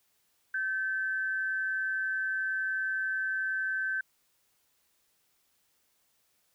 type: tone pair together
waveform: sine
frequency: 1543 / 1732 Hz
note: G6 / A6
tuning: -28 / -28 cents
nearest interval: major second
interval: 200 cents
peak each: -29 / -39 dBFS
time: 0.54-4.01 s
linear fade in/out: 5 ms
effects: white hiss -72 dBFS RMS until 6.54 s